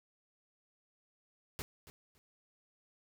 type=noise with echo; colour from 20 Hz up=pink; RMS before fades=-41 dBFS; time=1.59-1.62 s; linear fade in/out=0 ms; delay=280 ms; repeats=2; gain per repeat=-14 dB; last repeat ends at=2.18 s; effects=none